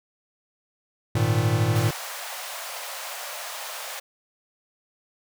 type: chord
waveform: square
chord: Ab suspended second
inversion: none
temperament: equal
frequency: 103.83 / 116.54 / 155.56 Hz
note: Ab2 / Bb2 / Eb3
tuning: 0 / 0 / 0 cents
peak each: -25 / -23 / -28 dBFS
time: 1.15-1.91 s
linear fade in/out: 5 ms
type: high-pass noise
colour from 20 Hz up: pink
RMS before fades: -35 dBFS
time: 1.75-4 s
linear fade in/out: 10 ms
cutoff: 550 Hz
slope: 48 dB/octave
effects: none